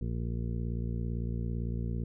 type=harmonic tone; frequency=57.8 Hz; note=A#1; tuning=14 cents flat; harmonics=1 / 2 / 3 / 4 / 6 / 7 / 8; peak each=-34 / -35 / -39 / -41 / -48 / -50 / -51 dBFS; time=0.01-2.04 s; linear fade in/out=5 ms; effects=none